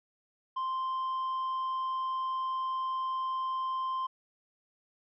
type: tone with tanh clipping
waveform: sine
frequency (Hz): 1045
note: C6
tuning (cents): -2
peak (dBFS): -31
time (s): 0.56-4.07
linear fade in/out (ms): 10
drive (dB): 3
effects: none